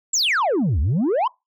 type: exponential two-way sweep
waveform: sine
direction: down then up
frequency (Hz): 7902 to 65.9 to 1097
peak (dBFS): -14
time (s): 0.13-1.28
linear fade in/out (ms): 10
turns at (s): 0.8
effects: noise-tail reverb RT60 0.2 s tail -23 dB re dry + tanh soft clip ceiling -16 dBFS